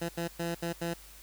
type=tone bursts at uneven times; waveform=15% pulse; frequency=169.4 Hz; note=E3; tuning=48 cents sharp; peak=-25 dBFS; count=5; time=0.01-0.09 / 0.17-0.28 / 0.39-0.55 / 0.62-0.73 / 0.81-0.94 s; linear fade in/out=10 ms; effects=added 50 Hz sine -54 dBFS peak until 1.22 s + white hiss -53 dBFS RMS until 1.22 s